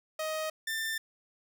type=tone pair in turn; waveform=sawtooth; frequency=627 / 1786.8 Hz; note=D#5 / A6; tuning=+13 / +26 cents; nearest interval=octave + tritone; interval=1813 cents; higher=second; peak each=-28 dBFS; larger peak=neither; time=0.19-0.5 / 0.67-0.98 s; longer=neither; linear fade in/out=5 ms; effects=none